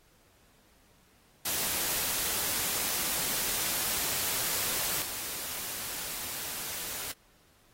white noise with level steps, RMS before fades -31 / -37 dBFS, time 1.45-7.12 s, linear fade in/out 5 ms, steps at 5.02 s, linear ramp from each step 2 ms, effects pink hiss -64 dBFS RMS until 7.73 s + AAC 48 kbps

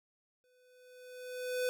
square tone with exponential growth, 501 Hz, B4, 25 cents sharp, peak -30 dBFS, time 0.44-1.69 s, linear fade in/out 0 ms, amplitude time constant 270 ms, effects none

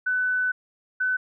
sine tone pair in turn, 1500 / 1508.1 Hz, F#6 / F#6, +23 / +33 cents, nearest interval unison, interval 10 cents, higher second, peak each -21 dBFS, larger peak neither, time 0.06-0.52 / 1-1.17 s, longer first, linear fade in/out 10 ms, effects none

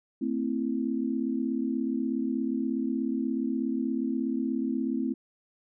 sine chord, A minor, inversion none, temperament equal with one note detuned, 224.9 / 261.6 / 329.6 Hz, A3 / C4 / E4, +38 / 0 / 0 cents, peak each -31 / -29 / -33 dBFS, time 0.21-5.14 s, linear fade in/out 10 ms, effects none

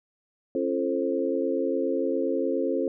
sine tone cluster, 271.2 / 341.1 / 440.8 / 528 Hz, C#4 / F4 / A4 / C5, -38 / -41 / +3 / +16 cents, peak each -29 dBFS, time 0.55-2.88 s, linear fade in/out 2 ms, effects none

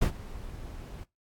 brown noise with ADSR envelope, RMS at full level -20 dBFS, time 0.01-1.04 s, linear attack 16 ms, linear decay 84 ms, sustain -21 dB, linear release 7 ms, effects noise-tail reverb RT60 0.2 s tail -21 dB re dry + AAC 64 kbps

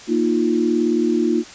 sine chord, Bb suspended fourth, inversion none, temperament just, 233.1 / 310.8 / 349.6 Hz, Bb3 / Eb4 / F4, 0 / -2 / +2 cents, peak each -20 / -20 / -19 dBFS, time 0.07-1.44 s, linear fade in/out 50 ms, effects white hiss -39 dBFS RMS until 1.54 s + resampled to 16000 Hz

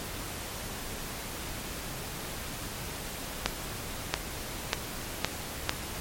accelerating click train, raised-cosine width 0.2 ms, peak -6 dBFS, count 5, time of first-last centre 3.46-5.694 s, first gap 680 ms, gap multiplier 0.87, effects pink hiss -38 dBFS RMS until 6 s + MP3 64 kbps

